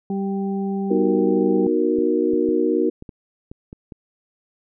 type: harmonic tone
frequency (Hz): 196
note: G3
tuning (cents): 0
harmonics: 1 / 2 / 4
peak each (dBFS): -22 / -28 / -34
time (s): 0.1-1.67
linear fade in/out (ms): 2
type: chord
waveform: sine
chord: B major seventh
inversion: none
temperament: equal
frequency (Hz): 246.9 / 311.1 / 370 / 466.2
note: B3 / D#4 / F#4 / A#4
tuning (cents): 0 / 0 / 0 / 0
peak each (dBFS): -25 / -21 / -21 / -22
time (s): 0.9-2.9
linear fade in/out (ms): 10
type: clicks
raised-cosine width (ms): 3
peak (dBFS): -23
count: 8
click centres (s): 1.986 / 2.336 / 2.489 / 3.024 / 3.092 / 3.515 / 3.729 / 3.922
effects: none